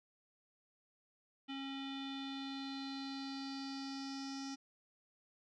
square tone with low-pass filter sweep, 272.2 Hz, C#4, 31 cents flat, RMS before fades -44 dBFS, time 1.48-4.56 s, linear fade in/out 20 ms, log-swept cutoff 3200 to 5500 Hz, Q 5.9, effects none

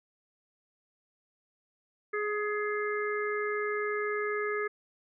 harmonic tone with a mistuned harmonic, 418 Hz, G#4, 11 cents sharp, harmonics 1 / 3 / 4 / 5, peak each -31 / -36 / -37 / -38 dBFS, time 2.13-4.68 s, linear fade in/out 10 ms, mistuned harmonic 4, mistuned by +16 cents, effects none

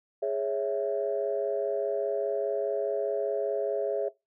sine chord, C# minor, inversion second, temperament equal, 415.3 / 554.4 / 659.3 Hz, G#4 / C#5 / E5, 0 / 0 / 0 cents, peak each -30 dBFS, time 0.22-4.09 s, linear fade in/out 10 ms, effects noise-tail reverb RT60 0.2 s tail -20 dB re dry + tanh soft clip ceiling -17 dBFS

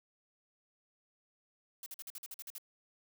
blue noise bursts, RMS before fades -45 dBFS, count 10, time 1.83-2.582 s, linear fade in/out 2 ms, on 32 ms, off 48 ms, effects none

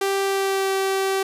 sawtooth tone with pitch glide, 392 to 386.4 Hz, G4 to G4, 0 to -25 cents, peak -16 dBFS, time 0.01-1.23 s, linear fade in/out 5 ms, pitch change -25 cents, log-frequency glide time 0.22-0.71 s, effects resampled to 32000 Hz + 9-bit

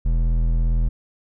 sine tone with hard clipping, 41.2 Hz, E1, in tune, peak -18 dBFS, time 0.05-0.89 s, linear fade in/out 10 ms, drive 9 dB, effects none

